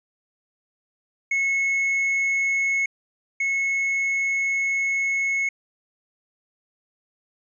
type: tone pair in turn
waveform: triangle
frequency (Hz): 2188 / 2188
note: C#7 / C#7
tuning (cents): -23 / -23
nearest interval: unison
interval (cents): 0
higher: neither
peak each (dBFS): -18 / -19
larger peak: first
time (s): 1.31-2.86 / 3.4-5.49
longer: second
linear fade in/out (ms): 5
effects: resampled to 22050 Hz